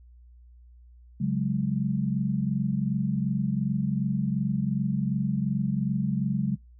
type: chord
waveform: sine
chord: C# suspended fourth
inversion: none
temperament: equal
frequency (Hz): 138.59 / 185 / 207.7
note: C#3 / F#3 / G#3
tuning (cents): 0 / 0 / 0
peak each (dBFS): -28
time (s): 1.2-6.56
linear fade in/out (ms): 10
effects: noise-tail reverb RT60 0.2 s tail -25 dB re dry + added 60 Hz sine -49 dBFS peak until 6.79 s